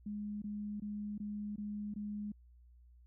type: tone bursts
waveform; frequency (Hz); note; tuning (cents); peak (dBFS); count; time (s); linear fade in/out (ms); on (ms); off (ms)
sine; 207.7; G#3; 0; -38; 6; 0.06-2.32; 5; 360; 20
effects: added 60 Hz sine -58 dBFS peak until 3.06 s